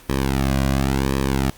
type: tone with flanger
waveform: sawtooth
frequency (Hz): 67.3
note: C2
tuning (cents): +49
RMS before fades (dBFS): -20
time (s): 0.09-1.5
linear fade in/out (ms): 0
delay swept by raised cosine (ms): 1.4 to 2.3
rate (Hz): 0.93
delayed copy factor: -1
effects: pink hiss -46 dBFS RMS until 1.57 s + Opus 48 kbps